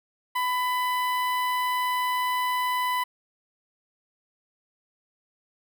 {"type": "tone with notch filter", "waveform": "sawtooth", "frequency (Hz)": 999, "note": "B5", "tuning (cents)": 20, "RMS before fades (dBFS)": -26, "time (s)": [0.35, 3.04], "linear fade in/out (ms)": 10, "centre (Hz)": 6500, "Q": 0.56, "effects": []}